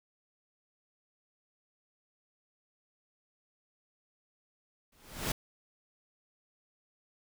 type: noise with exponential growth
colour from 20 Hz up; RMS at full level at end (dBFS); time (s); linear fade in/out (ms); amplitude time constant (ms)
pink; -29; 4.92-5.32; 5; 86
effects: none